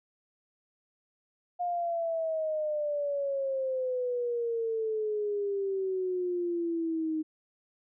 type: exponential sweep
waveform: sine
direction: down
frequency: 713 to 310.9 Hz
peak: -28 dBFS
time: 1.59-7.23 s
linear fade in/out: 20 ms
effects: none